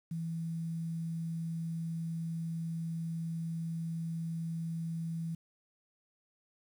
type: tone with quantisation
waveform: sine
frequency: 164.81 Hz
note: E3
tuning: in tune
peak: -34 dBFS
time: 0.11-5.35 s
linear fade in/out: 5 ms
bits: 10
effects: none